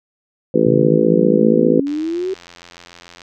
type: harmonic tone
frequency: 55 Hz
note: A1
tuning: in tune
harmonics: 3 / 4 / 5 / 6 / 7 / 8 / 9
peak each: -22 / -19 / -20 / -18 / -18 / -19 / -17 dBFS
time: 0.54-1.8 s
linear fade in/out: 5 ms
type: exponential sweep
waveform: sine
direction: up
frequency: 130 to 387 Hz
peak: -18 dBFS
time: 0.66-2.34 s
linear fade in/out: 5 ms
type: click train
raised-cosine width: 0.2 ms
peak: -21 dBFS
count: 118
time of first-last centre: 1.87-3.218 s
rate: 86.8 Hz
effects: none